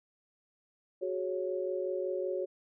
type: chord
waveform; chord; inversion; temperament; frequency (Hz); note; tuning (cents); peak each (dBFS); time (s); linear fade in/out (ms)
sine; F# suspended second; none; equal; 370 / 415.3 / 554.4; F#4 / G#4 / C#5; 0 / 0 / 0; -34 / -39 / -35; 1.01-2.46; 20
effects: none